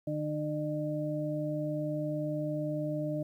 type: harmonic tone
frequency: 151.1 Hz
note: D3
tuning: 50 cents sharp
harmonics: 1 / 2 / 4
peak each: -35 / -35 / -35 dBFS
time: 0.07-3.23 s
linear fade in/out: 5 ms
effects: 11-bit